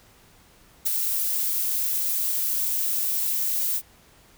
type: noise with ADSR envelope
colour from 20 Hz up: violet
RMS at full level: -20 dBFS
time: 0.85-3.82 s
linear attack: 18 ms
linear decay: 9 ms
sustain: -5 dB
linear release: 59 ms
effects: pink hiss -55 dBFS RMS until 4.37 s